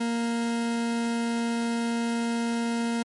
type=tone; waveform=40% pulse; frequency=233.1 Hz; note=A#3; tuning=in tune; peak=-24 dBFS; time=0-3.03 s; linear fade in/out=10 ms; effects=MP3 48 kbps